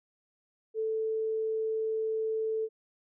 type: tone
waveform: sine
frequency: 440.8 Hz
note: A4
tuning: 3 cents sharp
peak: -28 dBFS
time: 0.74-2.69 s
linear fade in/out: 50 ms
effects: none